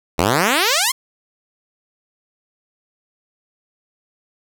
5% pulse exponential sweep, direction up, 76.2 to 1108.7 Hz, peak -3 dBFS, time 0.18-0.92 s, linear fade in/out 10 ms, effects none

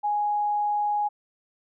sine tone, 830.6 Hz, G#5, in tune, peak -22 dBFS, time 0.03-1.09 s, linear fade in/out 20 ms, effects none

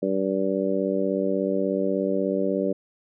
harmonic tone, 96.5 Hz, G2, 27 cents flat, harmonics 2 / 3 / 4 / 5 / 6, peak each -28 / -28 / -28 / -28 / -28 dBFS, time 0.02-2.73 s, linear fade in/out 10 ms, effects none

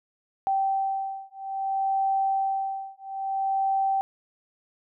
sine beating tone pair, 777 / 777.6 Hz, G5 / G5, -16 / -14 cents, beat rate 0.6 Hz, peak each -27 dBFS, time 0.47-4.01 s, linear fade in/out 0 ms, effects none

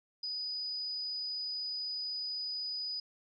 sine tone, 4966 Hz, D#8, 4 cents flat, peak -35 dBFS, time 0.23-3 s, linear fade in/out 5 ms, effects none

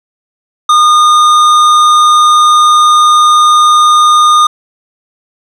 triangle tone with tanh clipping, 1221 Hz, D#6, 33 cents flat, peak -5 dBFS, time 0.69-4.47 s, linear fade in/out 5 ms, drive 17 dB, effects none

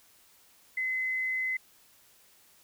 sine tone, 2040 Hz, C7, 44 cents flat, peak -28 dBFS, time 0.77-1.57 s, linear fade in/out 5 ms, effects white hiss -61 dBFS RMS until 2.63 s

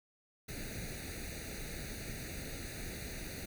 pink noise with comb filter, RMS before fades -43 dBFS, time 0.48-3.46 s, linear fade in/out 10 ms, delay 0.47 ms, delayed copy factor +0.9, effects none

